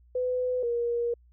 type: tone pair in turn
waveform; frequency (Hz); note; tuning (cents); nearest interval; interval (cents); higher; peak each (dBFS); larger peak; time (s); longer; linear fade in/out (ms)
sine; 502 / 473.8; B4 / A#4; +28 / +28; minor second; 100; first; -25; neither; 0.15-0.63 / 0.63-1.14; second; 5
effects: added 60 Hz sine -55 dBFS peak until 1.32 s